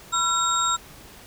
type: tone cluster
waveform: sine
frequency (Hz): 986 / 1358 / 3750 / 7470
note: B5 / F6 / A#7 / A#8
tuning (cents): -3 / -49 / +10 / +3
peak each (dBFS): -31 / -22 / -28 / -26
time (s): 0.12-0.77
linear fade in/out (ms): 20
effects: pink hiss -46 dBFS RMS until 1.26 s